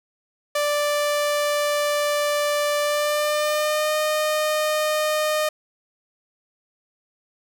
sawtooth tone with pitch glide, 587.3 to 612.9 Hz, D5 to D#5, 0 to -26 cents, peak -16 dBFS, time 0.55-5.49 s, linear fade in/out 5 ms, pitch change +74 cents, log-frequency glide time 2.81-3.96 s, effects none

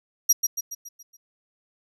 35% pulse tone with echo, 5730 Hz, F8, 44 cents sharp, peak -11 dBFS, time 0.29-0.33 s, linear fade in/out 10 ms, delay 140 ms, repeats 6, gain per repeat -6 dB, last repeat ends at 1.17 s, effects none

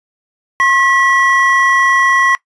triangle tone pair together, 1074.1 / 1944 Hz, C6 / B6, +45 / -28 cents, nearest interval minor seventh, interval 1027 cents, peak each -10 dBFS, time 0.6-2.35 s, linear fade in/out 0 ms, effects noise-tail reverb RT60 0.1 s tail -20 dB re dry + resampled to 22050 Hz

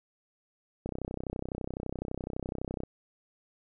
click train, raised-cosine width 2 ms, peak -21 dBFS, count 64, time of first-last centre 0.86-2.835 s, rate 31.9 Hz, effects none

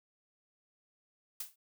blue noise with exponential decay, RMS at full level -35 dBFS, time 1.4-1.56 s, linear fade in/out 5 ms, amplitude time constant 33 ms, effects none

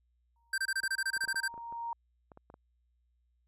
sine tone with exponential growth, 932.3 Hz, A#5, in tune, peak -33 dBFS, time 0.36-1.93 s, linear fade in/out 2 ms, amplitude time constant 340 ms
square tone bursts, 1568 Hz, G6, in tune, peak -30 dBFS, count 13, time 0.53-1.48 s, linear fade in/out 5 ms, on 50 ms, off 25 ms
clicks, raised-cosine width 1 ms, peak -37 dBFS, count 12, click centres 0.836 / 1.167 / 1.24 / 1.277 / 1.345 / 1.541 / 1.578 / 1.725 / 2.318 / 2.374 / 2.501 / 2.541 s
effects added 60 Hz sine -70 dBFS peak until 3.47 s + resampled to 32000 Hz

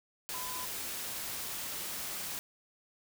sine tone in noise, 1008 Hz, B5, 35 cents sharp, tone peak -42 dBFS, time 0.34-0.65 s, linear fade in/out 0 ms, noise white, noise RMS -39 dBFS, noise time 0.29-2.39 s, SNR -6 dB, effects none

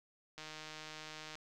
click train, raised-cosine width 0.2 ms, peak -30 dBFS, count 152, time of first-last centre 0.38-1.354 s, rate 155 Hz, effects none

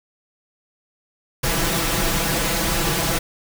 pink noise with comb filter, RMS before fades -21 dBFS, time 1.43-3.19 s, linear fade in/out 10 ms, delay 6 ms, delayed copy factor +0.85, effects none

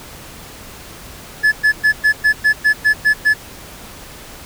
triangle tone bursts, 1720 Hz, A6, 40 cents flat, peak -7 dBFS, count 10, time 1.43-3.34 s, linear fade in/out 20 ms, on 92 ms, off 110 ms, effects pink hiss -36 dBFS RMS until 4.45 s

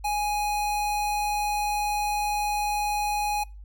square tone, 831 Hz, G#5, 1 cent sharp, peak -25 dBFS, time 0.04-3.44 s, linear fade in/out 10 ms, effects noise-tail reverb RT60 0.3 s tail -24 dB re dry + added 50 Hz sine -40 dBFS peak until 3.64 s

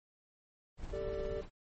brown noise with tremolo, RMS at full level -41 dBFS, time 0.77-1.5 s, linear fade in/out 50 ms, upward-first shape triangle, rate 17 Hz, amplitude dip 45%
triangle chord, G suspended second, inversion none, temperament equal with one note detuned, 392 / 445.9 / 587.3 Hz, G4 / A4 / D5, 0 / +23 / 0 cents, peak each -39 dBFS, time 0.92-1.42 s, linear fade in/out 20 ms
effects MP3 32 kbps

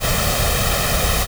pink noise with comb filter, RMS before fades -18 dBFS, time 0-1.27 s, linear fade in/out 50 ms, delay 1.6 ms, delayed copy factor +0.7, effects none

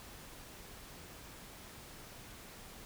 silence, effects pink hiss -52 dBFS RMS until 2.85 s

